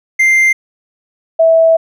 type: tone pair in turn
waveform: triangle / sine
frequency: 2093 / 653.4 Hz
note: C7 / E5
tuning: 0 / -15 cents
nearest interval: octave + minor sixth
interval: 2015 cents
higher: first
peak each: -5 dBFS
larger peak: neither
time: 0.19-0.53 / 1.39-1.77 s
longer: second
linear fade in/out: 10 ms
effects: none